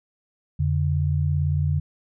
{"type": "tone pair together", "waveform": "sine", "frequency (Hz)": [86.8, 144.76], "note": ["F2", "D3"], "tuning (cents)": [-10, -25], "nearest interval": "major sixth", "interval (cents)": 885, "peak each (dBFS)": -22, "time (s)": [0.59, 1.8], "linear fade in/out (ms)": 10, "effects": []}